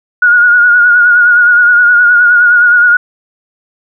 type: tone with vibrato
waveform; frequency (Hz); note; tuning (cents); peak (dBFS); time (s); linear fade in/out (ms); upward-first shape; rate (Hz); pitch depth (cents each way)
sine; 1443; F#6; -44; -3; 0.22-2.97; 5; sine; 9.6; 40
effects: none